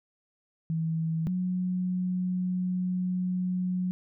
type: tone pair in turn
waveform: sine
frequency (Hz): 162.1 / 182.32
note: E3 / F#3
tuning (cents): -29 / -25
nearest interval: major second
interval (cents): 204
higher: second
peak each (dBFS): -26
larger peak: neither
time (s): 0.7-1.27 / 1.27-3.91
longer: second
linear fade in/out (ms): 0
effects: none